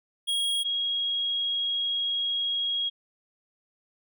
square / sine tone pair in turn, 3291 / 3291 Hz, G#7 / G#7, -16 / -16 cents, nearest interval unison, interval 0 cents, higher neither, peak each -25 dBFS, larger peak neither, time 0.27-0.64 / 0.64-2.9 s, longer second, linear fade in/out 20 ms, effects none

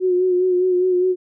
sine tone with vibrato, 364.7 Hz, F#4, 25 cents flat, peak -14 dBFS, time 0-1.16 s, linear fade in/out 50 ms, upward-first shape sine, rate 4.9 Hz, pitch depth 34 cents each way, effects none

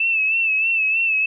sine tone with vibrato, 2636 Hz, E7, 1 cent flat, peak -16 dBFS, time 0-1.26 s, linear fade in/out 5 ms, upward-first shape sine, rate 3.2 Hz, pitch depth 53 cents each way, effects none

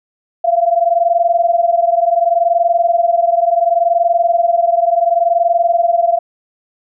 sine tone pair together, 677.8 / 698.5 Hz, E5 / F5, +48 / 0 cents, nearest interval minor second, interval 52 cents, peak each -12 / -14 dBFS, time 0.44-6.19 s, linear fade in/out 10 ms, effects none

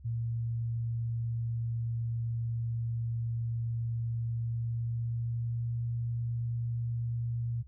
sine tone with pitch glide, 115.9 to 117.65 Hz, A#2 to A#2, -10 to +16 cents, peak -30 dBFS, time 0.04-7.63 s, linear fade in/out 20 ms, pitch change +26 cents, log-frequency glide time 4.35-5.84 s, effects added 68 Hz sine -49 dBFS peak until 7.67 s

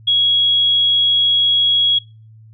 sine tone, 3322 Hz, G#7, in tune, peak -11 dBFS, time 0.07-1.99 s, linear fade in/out 10 ms, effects noise-tail reverb RT60 0.4 s tail -26 dB re dry + added 110 Hz sine -40 dBFS peak until 2.53 s

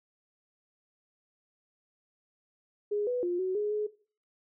sine tone with pitch steps, 414.7 / 494.2 / 352.2 / 373.2 / 417.6 / 422.3 Hz, G#4 / B4 / F4 / F#4 / G#4 / G#4, -3 / +1 / +15 / +15 / +10 / +29 cents, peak -27 dBFS, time 2.91-3.87 s, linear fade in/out 10 ms, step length 160 ms, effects noise-tail reverb RT60 0.4 s tail -18 dB re dry

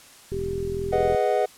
click train, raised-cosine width 5 ms, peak -21 dBFS, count 36, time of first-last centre 0.32-1.147 s, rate 42.3 Hz
sine tone with pitch glide, 392 to 395.4 Hz, G4 to G4, 0 to +15 cents, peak -27 dBFS, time 0.32-1.12 s, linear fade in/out 5 ms, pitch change +15 cents, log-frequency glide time 0.61-0.93 s
triangle chord, G# minor seventh, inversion none, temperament equal, 415.3 / 493.9 / 622.3 / 740 Hz, G#4 / B4 / D#5 / F#5, 0 / 0 / 0 / 0 cents, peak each -23 dBFS, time 0.92-1.46 s, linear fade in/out 10 ms
effects white hiss -49 dBFS RMS until 1.57 s + low-pass 11000 Hz 12 dB/octave

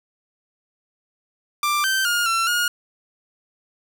sawtooth tone with pitch steps, 1182 / 1553 / 1421 / 1350 / 1432 Hz, D6 / G6 / F6 / E6 / F6, +11 / -17 / +30 / +41 / +43 cents, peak -15 dBFS, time 1.63-2.68 s, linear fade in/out 2 ms, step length 210 ms, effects 7-bit

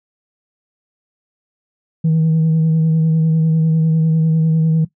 sine tone with vibrato, 160.2 Hz, E3, 49 cents flat, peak -9 dBFS, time 2.04-4.85 s, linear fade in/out 10 ms, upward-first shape sine, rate 10 Hz, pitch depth 25 cents each way, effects noise-tail reverb RT60 0.1 s tail -17 dB re dry + tanh soft clip ceiling -9 dBFS

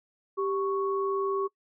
sine tone pair together, 392 / 1108.7 Hz, G4 / C#6, 0 / 0 cents, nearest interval octave + tritone, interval 1800 cents, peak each -27 / -31 dBFS, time 0.37-1.48 s, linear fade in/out 20 ms, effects noise-tail reverb RT60 0.1 s tail -23 dB re dry

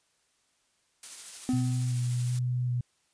blue noise with tremolo, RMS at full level -39 dBFS, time 1.03-2.39 s, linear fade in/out 2 ms, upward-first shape sine, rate 13 Hz, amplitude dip 25%
triangle tone with exponential decay, 254.3 Hz, C4, 49 cents flat, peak -21 dBFS, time 1.49-2.23 s, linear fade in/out 1 ms, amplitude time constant 160 ms
sine tone with vibrato, 123.47 Hz, B2, in tune, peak -26 dBFS, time 1.53-2.81 s, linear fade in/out 5 ms, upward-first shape square, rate 1.3 Hz, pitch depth 11 cents each way
effects white hiss -71 dBFS RMS until 3.13 s + resampled to 22050 Hz

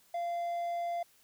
triangle tone, 690 Hz, F5, 21 cents flat, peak -30 dBFS, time 0.14-1.03 s, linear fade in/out 5 ms, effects white hiss -65 dBFS RMS until 1.23 s

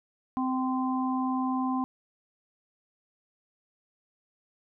harmonic tone, 258.8 Hz, C4, 19 cents flat, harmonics 1 / 3 / 4, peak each -27 / -34 / -33 dBFS, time 0.37-1.84 s, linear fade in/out 0 ms, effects none

